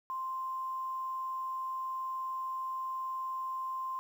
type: tone with quantisation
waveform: sine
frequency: 1046.5 Hz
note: C6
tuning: in tune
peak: -34 dBFS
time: 0.1-3.99 s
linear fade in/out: 0 ms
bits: 10
effects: none